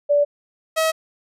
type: tone pair in turn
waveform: sine / sawtooth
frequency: 580 / 640.6 Hz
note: D5 / E5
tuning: -22 / -50 cents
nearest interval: major second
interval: 172 cents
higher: second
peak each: -13 dBFS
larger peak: neither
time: 0.09-0.25 / 0.76-0.92 s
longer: neither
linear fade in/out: 20 ms
effects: resampled to 32000 Hz